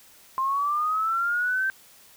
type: linear sweep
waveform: sine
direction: up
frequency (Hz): 1046.5 to 1568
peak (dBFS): -22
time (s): 0.38-1.7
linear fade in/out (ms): 0
effects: white hiss -53 dBFS RMS until 2.16 s